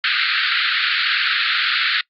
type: band-pass noise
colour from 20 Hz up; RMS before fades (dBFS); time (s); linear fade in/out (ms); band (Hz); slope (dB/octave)
pink; -19; 0.04-2.01; 2; 1300 to 4500; 96
effects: noise-tail reverb RT60 0.1 s tail -23 dB re dry + Opus 48 kbps